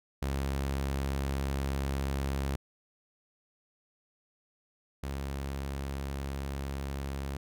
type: tone pair in turn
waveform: sawtooth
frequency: 68.4 / 68.74 Hz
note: C#2 / C#2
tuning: -23 / -14 cents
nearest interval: unison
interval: 9 cents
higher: second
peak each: -26 / -30 dBFS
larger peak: first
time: 0.22-2.56 / 5.03-7.37 s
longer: neither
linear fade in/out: 5 ms
effects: none